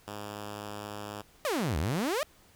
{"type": "tone", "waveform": "5% pulse", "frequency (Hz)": 103.83, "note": "G#2", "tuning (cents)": 0, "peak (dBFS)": -27, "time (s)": [0.07, 1.22], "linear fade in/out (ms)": 10}
{"type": "exponential two-way sweep", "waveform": "sawtooth", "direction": "down then up", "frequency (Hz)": [644, 68.8, 644], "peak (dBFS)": -24, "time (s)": [1.45, 2.23], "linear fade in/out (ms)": 0, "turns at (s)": 1.78}
{"effects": ["pink hiss -60 dBFS RMS until 2.55 s"]}